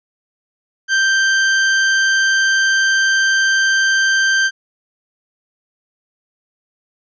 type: tone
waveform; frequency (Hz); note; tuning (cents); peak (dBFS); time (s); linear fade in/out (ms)
40% pulse; 1568; G6; 0; -11; 0.88-4.51; 50
effects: resampled to 16000 Hz